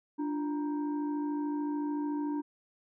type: tone with frequency modulation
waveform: sine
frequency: 293.7 Hz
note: D4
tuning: in tune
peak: -30 dBFS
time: 0.18-2.42 s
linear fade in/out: 20 ms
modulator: 641 Hz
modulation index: 0.55
effects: none